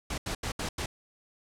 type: noise bursts at uneven times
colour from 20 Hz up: pink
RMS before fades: -33 dBFS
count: 5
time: 0.1-0.18 / 0.26-0.35 / 0.43-0.52 / 0.59-0.69 / 0.78-0.86 s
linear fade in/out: 5 ms
effects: low-pass 9000 Hz 12 dB/octave